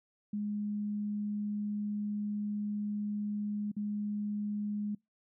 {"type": "tone with dropouts", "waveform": "sine", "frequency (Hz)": 207.7, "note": "G#3", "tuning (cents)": 0, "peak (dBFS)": -32, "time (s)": [0.33, 4.95], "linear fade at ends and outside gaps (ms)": 5, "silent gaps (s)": [3.717, 3.765], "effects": ["noise-tail reverb RT60 0.2 s tail -26 dB re dry"]}